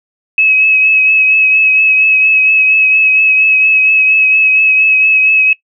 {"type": "tone with vibrato", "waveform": "sine", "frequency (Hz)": 2567, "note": "E7", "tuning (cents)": -47, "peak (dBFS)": -6, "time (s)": [0.38, 5.53], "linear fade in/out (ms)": 2, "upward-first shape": "triangle", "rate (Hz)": 4.3, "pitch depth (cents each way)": 27, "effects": ["noise-tail reverb RT60 0.1 s tail -19 dB re dry"]}